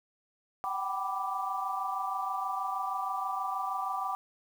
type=chord; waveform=sine; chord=G major seventh; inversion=third; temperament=equal with one note detuned; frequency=757.7 / 784 / 987.8 / 1174.7 Hz; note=F#5 / G5 / B5 / D6; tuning=+41 / 0 / 0 / 0 cents; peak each=-37 / -38 / -37 / -34 dBFS; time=0.64-4.15 s; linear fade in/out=0 ms; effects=9-bit